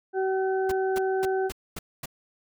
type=harmonic tone; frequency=380.5 Hz; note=F#4; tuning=48 cents sharp; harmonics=1 / 2 / 4; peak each=-24 / -30 / -36 dBFS; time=0.13-1.51 s; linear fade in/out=50 ms
type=noise bursts; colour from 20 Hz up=pink; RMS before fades=-35 dBFS; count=6; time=0.69-2.058 s; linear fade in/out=5 ms; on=28 ms; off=240 ms
effects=none